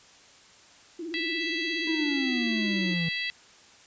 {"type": "tone with vibrato", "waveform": "sine", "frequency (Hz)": 329.6, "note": "E4", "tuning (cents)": 0, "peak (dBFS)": -33, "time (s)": [0.99, 2.94], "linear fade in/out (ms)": 5, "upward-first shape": "triangle", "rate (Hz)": 17, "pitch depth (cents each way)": 140}
{"type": "harmonic tone", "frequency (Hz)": 659.3, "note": "E5", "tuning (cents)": 0, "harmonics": [3, 4, 5, 6, 7], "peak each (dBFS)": [-32, -34, -36, -38, -39], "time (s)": [1.14, 3.3], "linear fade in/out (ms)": 0}
{"type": "tone with pitch glide", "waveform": "5% pulse", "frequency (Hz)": [2093, 2106], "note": ["C7", "C7"], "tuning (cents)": [0, 11], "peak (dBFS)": -35, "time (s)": [1.39, 2.95], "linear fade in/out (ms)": 20, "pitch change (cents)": 11, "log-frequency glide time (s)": [1.83, 2.53]}
{"type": "exponential sweep", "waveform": "triangle", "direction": "down", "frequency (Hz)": [329.6, 162.2], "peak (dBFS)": -25, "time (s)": [1.87, 3.09], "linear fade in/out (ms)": 5}
{"effects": ["white hiss -54 dBFS RMS until 3.86 s", "resampled to 16000 Hz"]}